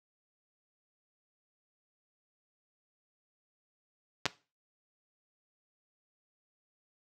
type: clicks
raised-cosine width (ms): 0.2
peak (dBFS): -10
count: 2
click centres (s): 4.256 / 4.263
effects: noise-tail reverb RT60 0.3 s tail -17 dB re dry + high-pass 80 Hz 12 dB/octave